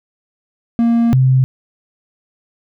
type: tone pair in turn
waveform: triangle / sine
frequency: 233.1 / 130.45 Hz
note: A#3 / C3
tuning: 0 / -5 cents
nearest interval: minor seventh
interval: 1005 cents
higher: first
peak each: -8 / -8 dBFS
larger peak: neither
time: 0.79-1.13 / 1.13-1.44 s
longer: first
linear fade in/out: 0 ms
effects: none